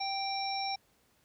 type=harmonic tone; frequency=784 Hz; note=G5; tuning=in tune; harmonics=1 / 3 / 5 / 7; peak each=-34 / -41 / -43 / -37 dBFS; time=0-0.76 s; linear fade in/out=10 ms; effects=pink hiss -69 dBFS RMS until 1.24 s + high-pass 60 Hz 12 dB/octave